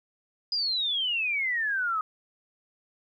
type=exponential sweep; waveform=sine; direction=down; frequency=4978 to 1244.5 Hz; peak=-25 dBFS; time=0.52-2.01 s; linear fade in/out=2 ms; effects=11-bit